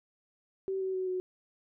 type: tone with pitch steps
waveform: sine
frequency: 383.9 / 378.6 / 373.4 / 368.3 Hz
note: G4 / F#4 / F#4 / F#4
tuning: -36 / +40 / +16 / -8 cents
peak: -30 dBFS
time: 0.68-1.2 s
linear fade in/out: 0 ms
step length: 130 ms
effects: none